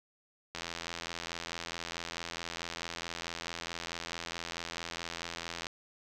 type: click train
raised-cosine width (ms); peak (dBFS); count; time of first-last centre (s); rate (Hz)
0.2; -20; 434; 0.55-5.668; 84.6
effects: none